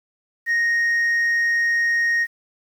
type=tone; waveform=sine; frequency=1864.7 Hz; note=A#6; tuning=in tune; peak=-14 dBFS; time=0.46-2.27 s; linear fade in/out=50 ms; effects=tanh soft clip ceiling -16 dBFS + 8-bit